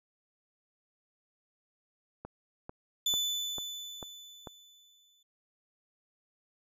click train, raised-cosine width 1 ms, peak -27 dBFS, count 6, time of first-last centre 2.25-4.472 s, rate 2.25 Hz
35% pulse tone with exponential decay, 3498 Hz, A7, 11 cents flat, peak -24 dBFS, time 3.06-5.23 s, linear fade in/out 5 ms, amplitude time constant 470 ms
effects resampled to 32000 Hz

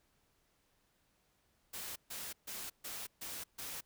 white noise bursts, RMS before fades -44 dBFS, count 6, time 1.73-3.81 s, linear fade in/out 10 ms, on 230 ms, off 140 ms, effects pink hiss -75 dBFS RMS until 3.85 s

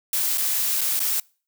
blue noise with dropouts, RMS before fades -23 dBFS, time 0.13-1.2 s, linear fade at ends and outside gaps 2 ms, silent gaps 0.375-0.38 / 0.809-0.813 / 0.994-1.002 s, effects noise-tail reverb RT60 0.4 s tail -26 dB re dry

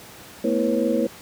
sine tone cluster, 222.1 / 245.7 / 327 / 483.7 / 545 Hz, A3 / B3 / E4 / B4 / C#5, +16 / -9 / -14 / -36 / -29 cents, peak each -25 dBFS, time 0.44-1.07 s, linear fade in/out 5 ms, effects pink hiss -43 dBFS RMS until 1.21 s + high-pass 100 Hz 12 dB/octave

